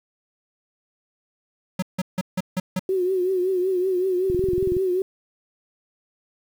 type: tone bursts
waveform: square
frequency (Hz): 185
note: F#3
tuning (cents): 0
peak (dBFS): -22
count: 6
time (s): 1.79-2.794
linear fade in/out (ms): 5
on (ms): 34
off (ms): 160
type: tone with vibrato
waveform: sine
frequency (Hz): 370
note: F#4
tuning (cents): 0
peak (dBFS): -19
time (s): 2.89-5.02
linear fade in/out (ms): 2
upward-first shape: triangle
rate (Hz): 5.3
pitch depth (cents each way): 81
type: click train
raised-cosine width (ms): 5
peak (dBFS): -18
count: 11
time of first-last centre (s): 4.3-4.767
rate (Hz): 21.4
effects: 8-bit